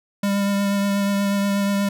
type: tone with vibrato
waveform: square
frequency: 200 Hz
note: G3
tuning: 35 cents sharp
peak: -19 dBFS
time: 0.23-1.89 s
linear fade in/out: 5 ms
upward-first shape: triangle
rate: 8.3 Hz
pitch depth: 18 cents each way
effects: none